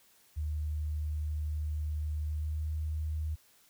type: tone with pitch glide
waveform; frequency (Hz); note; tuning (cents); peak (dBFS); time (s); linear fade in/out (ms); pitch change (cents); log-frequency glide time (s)
sine; 76 to 77.33; D#2 to D#2; -40 to -10; -31; 0.36-3.36; 20; +30; 2.22-2.71
effects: white hiss -64 dBFS RMS until 3.69 s